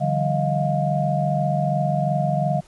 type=tone cluster; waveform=sine; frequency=146.7 / 169.4 / 192.5 / 632 / 707 Hz; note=D3 / E3 / G3 / D#5 / F5; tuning=-2 / +48 / -31 / +27 / +21 cents; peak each=-22 / -30 / -28 / -26 / -24 dBFS; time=0-2.61 s; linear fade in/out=20 ms; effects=pink hiss -53 dBFS RMS until 2.67 s + resampled to 24000 Hz